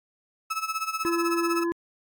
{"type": "tone with tremolo", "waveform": "35% pulse", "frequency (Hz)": 1300, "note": "E6", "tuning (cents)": -24, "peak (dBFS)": -23, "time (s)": [0.5, 1.64], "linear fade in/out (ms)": 10, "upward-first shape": "sine", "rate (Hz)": 16, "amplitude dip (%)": 80}
{"type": "harmonic tone", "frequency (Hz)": 339.6, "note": "F4", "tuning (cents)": -48, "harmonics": [1, 3, 5], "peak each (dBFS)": [-24, -34, -38], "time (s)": [1.05, 1.72], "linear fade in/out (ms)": 0}
{"effects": ["AAC 64 kbps"]}